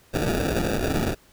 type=noise with sample-and-hold; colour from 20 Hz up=violet; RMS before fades=-24 dBFS; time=0.13-1.15 s; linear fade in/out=20 ms; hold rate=1050 Hz; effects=pink hiss -56 dBFS RMS until 1.32 s